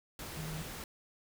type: tone in noise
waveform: sine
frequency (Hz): 157.1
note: D#3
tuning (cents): +17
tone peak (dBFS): -39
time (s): 0.37-0.62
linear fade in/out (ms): 2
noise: pink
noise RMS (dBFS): -44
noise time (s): 0.19-0.84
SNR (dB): +2
effects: none